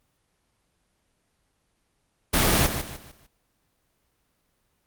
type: noise with echo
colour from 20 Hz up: pink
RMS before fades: -20 dBFS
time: 2.33-2.67 s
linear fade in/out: 10 ms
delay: 150 ms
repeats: 4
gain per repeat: -9 dB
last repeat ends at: 3.27 s
effects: pink hiss -71 dBFS RMS until 4.86 s + Opus 24 kbps